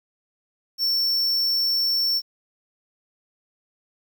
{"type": "tone", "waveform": "square", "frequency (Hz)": 5430, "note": "F8", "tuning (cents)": -50, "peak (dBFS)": -20, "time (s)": [0.78, 2.22], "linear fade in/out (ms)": 50, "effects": ["9-bit"]}